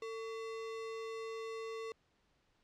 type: tone with sample-and-hold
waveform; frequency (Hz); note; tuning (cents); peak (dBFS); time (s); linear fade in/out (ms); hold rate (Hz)
sine; 448.6; A4; +34; -40; 0.02-1.92; 2; 1575
effects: pink hiss -75 dBFS RMS until 2.63 s + low-pass 5000 Hz 12 dB/octave